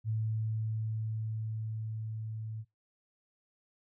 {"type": "tone with level ramp", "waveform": "sine", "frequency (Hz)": 110, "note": "A2", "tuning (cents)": 0, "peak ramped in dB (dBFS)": [-29, -37], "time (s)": [0.04, 2.65], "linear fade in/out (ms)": 50, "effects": ["noise-tail reverb RT60 0.2 s tail -26 dB re dry"]}